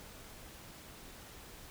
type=silence; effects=pink hiss -52 dBFS RMS until 1.7 s